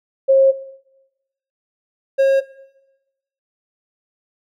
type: tone pair in turn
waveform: sine / triangle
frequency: 538 / 541.4 Hz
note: C5 / C#5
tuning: +48 / -41 cents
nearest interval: unison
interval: 11 cents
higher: second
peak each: -8 dBFS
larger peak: neither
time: 0.28-0.52 / 2.18-2.41 s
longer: first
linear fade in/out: 20 ms
effects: noise-tail reverb RT60 1.0 s tail -19 dB re dry